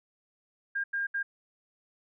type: tone bursts at uneven times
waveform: sine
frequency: 1609 Hz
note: G6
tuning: 45 cents sharp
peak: -28 dBFS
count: 3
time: 0.75-0.84 / 0.93-1.07 / 1.14-1.23 s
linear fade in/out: 10 ms
effects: none